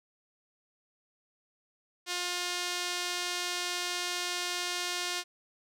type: tone with band-pass filter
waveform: sawtooth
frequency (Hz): 355.3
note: F4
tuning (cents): +30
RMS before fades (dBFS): -34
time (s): 2.06-5.24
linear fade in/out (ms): 50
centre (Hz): 4600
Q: 0.88
effects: none